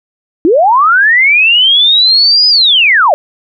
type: linear two-way sweep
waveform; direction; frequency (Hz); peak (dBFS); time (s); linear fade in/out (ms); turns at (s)
sine; up then down; 297.4 to 5030 to 541; -4; 0.45-3.14; 0; 2.48
effects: none